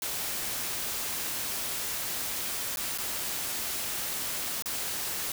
white noise with dropouts, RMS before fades -33 dBFS, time 0.02-5.32 s, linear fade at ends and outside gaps 1 ms, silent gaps 2.76-2.771 / 2.977-2.984 / 4.623-4.658 s, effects none

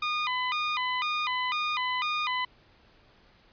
20% pulse tone with vibrato, 1108.7 Hz, C#6, in tune, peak -22 dBFS, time 0.02-2.45 s, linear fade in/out 5 ms, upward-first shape square, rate 2 Hz, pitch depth 170 cents each way, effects pink hiss -60 dBFS RMS until 3.52 s + resampled to 11025 Hz

